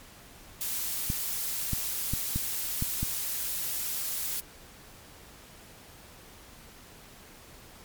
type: noise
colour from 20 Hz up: blue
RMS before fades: -32 dBFS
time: 0.61-4.4 s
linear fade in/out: 0 ms
type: clicks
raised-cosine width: 5 ms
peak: -17 dBFS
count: 6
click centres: 1.101 / 1.733 / 2.136 / 2.36 / 2.824 / 3.03 s
effects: pink hiss -51 dBFS RMS until 7.84 s + MP3 96 kbps